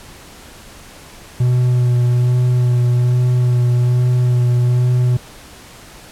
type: tone with vibrato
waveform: triangle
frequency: 123.3 Hz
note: B2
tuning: 2 cents flat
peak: -9 dBFS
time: 1.4-5.17 s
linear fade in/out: 5 ms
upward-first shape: sine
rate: 1.2 Hz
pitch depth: 17 cents each way
effects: pink hiss -39 dBFS RMS until 6.11 s + low-pass 12000 Hz 12 dB/octave